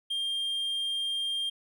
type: tone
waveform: triangle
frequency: 3200 Hz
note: G7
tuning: 35 cents sharp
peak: -27 dBFS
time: 0.1-1.5 s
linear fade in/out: 10 ms
effects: none